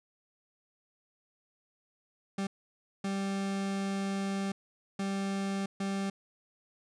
40% pulse tone bursts at uneven times, 196 Hz, G3, in tune, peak -30 dBFS, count 4, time 2.38-2.47 / 3.04-4.52 / 4.99-5.66 / 5.8-6.1 s, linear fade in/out 5 ms, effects resampled to 22050 Hz

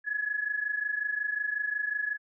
sine tone pair together, 1683.5 / 1709 Hz, G#6 / G#6, +23 / +49 cents, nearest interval unison, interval 26 cents, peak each -30 / -33 dBFS, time 0.04-2.18 s, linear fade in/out 50 ms, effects none

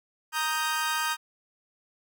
sawtooth chord, Eb major, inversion second, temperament equal, 932.3 / 1244.5 / 1568 Hz, Bb5 / Eb6 / G6, 0 / 0 / 0 cents, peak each -27 dBFS, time 0.32-1.17 s, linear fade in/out 50 ms, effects none

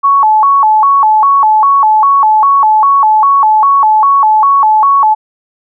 sine tone with vibrato, 980 Hz, B5, 14 cents flat, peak -4 dBFS, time 0.03-5.15 s, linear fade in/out 20 ms, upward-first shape square, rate 2.5 Hz, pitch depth 220 cents each way, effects none

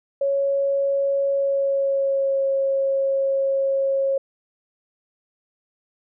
sine tone with pitch glide, 554.4 to 544.2 Hz, C#5 to C#5, 0 to -32 cents, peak -18 dBFS, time 0.21-4.18 s, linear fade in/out 5 ms, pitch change -32 cents, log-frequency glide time 1.32-2.45 s, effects none

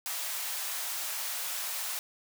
white high-pass noise, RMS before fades -35 dBFS, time 0.06-1.99 s, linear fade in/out 0 ms, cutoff 620 Hz, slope 24 dB/octave, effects none

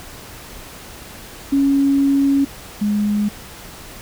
sine tone pair in turn, 277.2 / 207.7 Hz, C#4 / G#3, 0 / 0 cents, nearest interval perfect fourth, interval 500 cents, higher first, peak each -12 / -15 dBFS, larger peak first, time 1.52-2.45 / 2.81-3.29 s, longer first, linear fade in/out 10 ms, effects pink hiss -37 dBFS RMS until 4.01 s

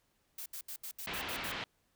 blue noise bursts, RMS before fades -43 dBFS, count 8, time 0.38-1.517 s, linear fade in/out 5 ms, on 80 ms, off 71 ms
white low-pass noise, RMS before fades -40 dBFS, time 1.07-1.64 s, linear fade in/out 2 ms, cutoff 3500 Hz, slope 24 dB/octave
effects pink hiss -75 dBFS RMS until 1.95 s

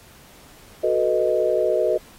sine chord, B dominant seventh, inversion second, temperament equal, 370 / 440 / 493.9 / 622.3 Hz, F#4 / A4 / B4 / D#5, 0 / 0 / 0 / 0 cents, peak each -24 / -24 / -23 / -21 dBFS, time 0.83-1.98 s, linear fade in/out 10 ms, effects pink hiss -49 dBFS RMS until 2.18 s + AAC 48 kbps

